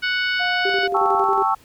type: harmonic tone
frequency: 740 Hz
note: F#5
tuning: in tune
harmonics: 2 / 3 / 4 / 5 / 6 / 7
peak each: -21 / -26 / -27 / -35 / -32 / -37 dBFS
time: 0.02-0.88 s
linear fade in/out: 20 ms
type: tone with pitch glide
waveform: sine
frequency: 715 to 704.3 Hz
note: F5 to F5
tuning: +41 to +14 cents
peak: -24 dBFS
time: 0.39-1.24 s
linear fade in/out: 20 ms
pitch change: -27 cents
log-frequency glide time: 0.66-0.84 s
type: tone with tremolo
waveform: sine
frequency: 392 Hz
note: G4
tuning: in tune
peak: -20 dBFS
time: 0.65-1.43 s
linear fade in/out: 5 ms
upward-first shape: square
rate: 11 Hz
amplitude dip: 55%
type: chord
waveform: sine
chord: A dominant seventh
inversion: third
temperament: equal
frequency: 784 / 880 / 1108.7 / 1318.5 Hz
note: G5 / A5 / C#6 / E6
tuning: 0 / 0 / 0 / 0 cents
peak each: -22 dBFS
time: 0.94-1.55 s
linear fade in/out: 10 ms
effects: pink hiss -52 dBFS RMS until 1.64 s